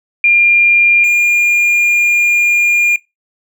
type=tone pair in turn; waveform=sine / triangle; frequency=2400 / 2413 Hz; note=D7 / D7; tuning=+37 / +46 cents; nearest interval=unison; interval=9 cents; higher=second; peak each=-6 dBFS; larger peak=neither; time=0.24-1.04 / 1.04-2.96 s; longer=second; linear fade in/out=2 ms; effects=noise-tail reverb RT60 0.2 s tail -22 dB re dry